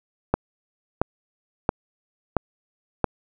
click train, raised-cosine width 1 ms, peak -4 dBFS, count 5, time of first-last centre 0.34-3.043 s, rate 1.48 Hz, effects none

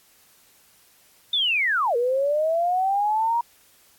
sine linear two-way sweep, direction down then up, 3617 to 466.2 to 952 Hz, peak -19 dBFS, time 1.33-3.41 s, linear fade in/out 5 ms, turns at 1.96 s, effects white hiss -57 dBFS RMS until 3.98 s + AAC 64 kbps

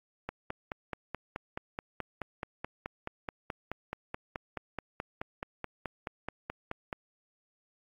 click train, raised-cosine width 0.5 ms, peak -20 dBFS, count 32, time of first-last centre 0.29-6.928 s, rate 4.67 Hz, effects AAC 64 kbps

